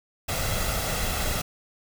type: noise with comb filter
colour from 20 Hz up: pink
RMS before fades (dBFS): -27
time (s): 0.28-1.42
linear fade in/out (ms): 10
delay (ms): 1.5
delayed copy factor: +0.55
effects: none